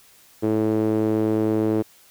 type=tone with band-pass filter; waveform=sawtooth; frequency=108.9 Hz; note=A2; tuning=17 cents flat; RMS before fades=-21 dBFS; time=0.42-1.83 s; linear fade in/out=20 ms; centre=370 Hz; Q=2.9; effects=white hiss -53 dBFS RMS until 2.1 s